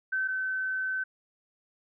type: tone pair in turn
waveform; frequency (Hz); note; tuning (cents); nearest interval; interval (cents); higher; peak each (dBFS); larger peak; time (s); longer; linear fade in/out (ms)
sine; 1535 / 1528.2; G6 / G6; -37 / -44; unison; 7; first; -26 / -28; first; 0.12-0.28 / 0.28-1.04; second; 10
effects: none